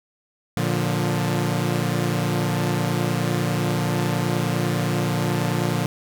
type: chord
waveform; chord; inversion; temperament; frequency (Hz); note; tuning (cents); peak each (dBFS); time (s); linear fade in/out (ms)
sawtooth; Bb major; none; equal with one note detuned; 116.54 / 146.83 / 176.34; Bb2 / D3 / F3; 0 / 0 / +17; -21; 0.57-5.86; 0
effects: none